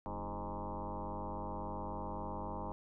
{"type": "tone with frequency modulation", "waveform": "sine", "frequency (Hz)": 421, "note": "G#4", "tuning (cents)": 24, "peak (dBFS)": -38, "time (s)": [0.06, 2.72], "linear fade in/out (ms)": 0, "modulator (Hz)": 99.8, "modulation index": 6.1, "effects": []}